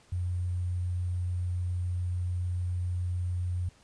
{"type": "tone with sample-and-hold", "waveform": "sine", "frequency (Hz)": 89.3, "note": "F2", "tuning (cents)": 39, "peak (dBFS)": -28, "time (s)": [0.12, 3.69], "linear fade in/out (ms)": 5, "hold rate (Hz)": 8820, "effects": ["pink hiss -61 dBFS RMS until 3.83 s", "resampled to 22050 Hz"]}